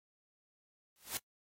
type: noise with exponential growth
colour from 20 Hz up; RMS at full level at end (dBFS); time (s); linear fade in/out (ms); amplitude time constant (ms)
white; -34; 0.96-1.17; 0; 45
effects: noise-tail reverb RT60 0.1 s tail -23 dB re dry + AAC 48 kbps